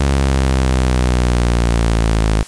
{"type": "linear sweep", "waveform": "sawtooth", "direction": "down", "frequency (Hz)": [69.3, 53], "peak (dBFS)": -8, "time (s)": [0, 2.43], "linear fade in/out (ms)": 5, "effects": ["white hiss -36 dBFS RMS until 2.47 s", "resampled to 22050 Hz"]}